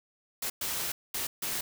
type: noise bursts at uneven times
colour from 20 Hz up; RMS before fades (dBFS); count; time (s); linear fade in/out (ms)
white; -33; 4; 0.42-0.5 / 0.61-0.92 / 1.14-1.27 / 1.42-1.61; 5
effects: none